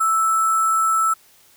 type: tone with sample-and-hold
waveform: sine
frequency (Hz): 1318.5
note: E6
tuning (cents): 0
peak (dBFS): -15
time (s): 0-1.14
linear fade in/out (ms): 10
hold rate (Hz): 8820
effects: white hiss -53 dBFS RMS until 1.56 s